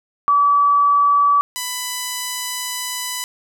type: tone pair in turn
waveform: sine / 5% pulse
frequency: 1148 / 996.3 Hz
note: D6 / B5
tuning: -40 / +15 cents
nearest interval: major second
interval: 245 cents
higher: first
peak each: -11 dBFS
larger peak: neither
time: 0.28-1.41 / 1.56-3.24 s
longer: second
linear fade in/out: 0 ms
effects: none